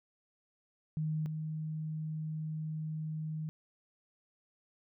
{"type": "tone pair in turn", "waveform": "sine", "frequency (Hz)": [155.56, 156.11], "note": ["D#3", "D#3"], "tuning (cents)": [0, 6], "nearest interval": "unison", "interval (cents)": 6, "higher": "second", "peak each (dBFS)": [-31, -35], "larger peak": "first", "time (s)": [[0.97, 1.26], [1.26, 3.49]], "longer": "second", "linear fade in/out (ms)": 0, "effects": []}